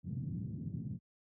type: band-pass noise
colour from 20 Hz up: pink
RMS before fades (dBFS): -40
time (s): 0.03-0.99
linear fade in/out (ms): 50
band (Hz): 110 to 190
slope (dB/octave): 24
effects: high-pass 60 Hz 12 dB/octave